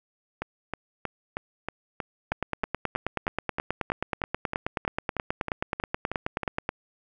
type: two click trains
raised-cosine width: 0.5 ms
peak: -11 / -15 dBFS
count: 42 / 20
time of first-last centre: 2.32-6.691 / 0.42-6.433 s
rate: 9.38 / 3.16 Hz
effects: none